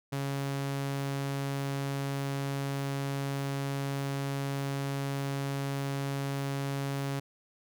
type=tone; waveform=sawtooth; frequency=138.59 Hz; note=C#3; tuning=in tune; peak=-27 dBFS; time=0.12-7.2 s; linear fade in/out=10 ms; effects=none